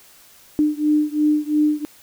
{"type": "beating tone pair", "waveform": "sine", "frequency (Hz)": [299.9, 302.8], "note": ["D4", "D#4"], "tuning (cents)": [36, -47], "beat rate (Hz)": 2.9, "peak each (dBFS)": [-18, -19], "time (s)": [0.59, 1.85], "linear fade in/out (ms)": 0, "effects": ["white hiss -49 dBFS RMS until 2.02 s"]}